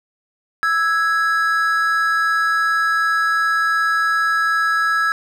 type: tone pair together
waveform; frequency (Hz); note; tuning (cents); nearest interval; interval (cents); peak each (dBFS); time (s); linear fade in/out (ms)
triangle; 1318.3 / 1661; E6 / G#6; 0 / 0; major third; 400; -16; 0.63-5.12; 0
effects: none